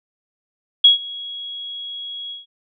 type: tone with ADSR envelope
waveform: sine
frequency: 3322 Hz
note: G#7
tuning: in tune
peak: -5 dBFS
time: 0.84-2.46 s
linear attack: 7 ms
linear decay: 130 ms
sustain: -23 dB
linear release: 150 ms
effects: none